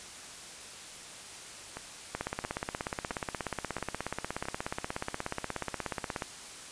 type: two click trains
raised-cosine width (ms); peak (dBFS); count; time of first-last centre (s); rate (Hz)
0.5; -17 / -23; 69 / 5; 2.15-6.222 / 1.77-4.455; 16.7 / 1.49
effects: white hiss -46 dBFS RMS until 6.71 s + resampled to 22050 Hz